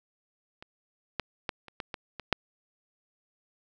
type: clicks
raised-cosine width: 0.3 ms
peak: -28 / -13 / -14 / -30 / -18 / -19 / -22 / -6 dBFS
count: 8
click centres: 0.625 / 1.197 / 1.492 / 1.683 / 1.802 / 1.942 / 2.197 / 2.327 s
effects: none